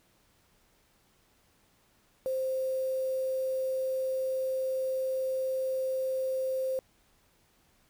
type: tone with quantisation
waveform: sine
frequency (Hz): 523.3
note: C5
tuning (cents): 0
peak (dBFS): -28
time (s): 2.26-6.79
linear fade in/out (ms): 0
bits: 8
effects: pink hiss -67 dBFS RMS until 7.89 s